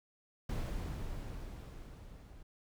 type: noise with level ramp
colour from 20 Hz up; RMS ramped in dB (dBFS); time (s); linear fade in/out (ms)
brown; -36 to -54; 0.49-2.43; 5
effects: none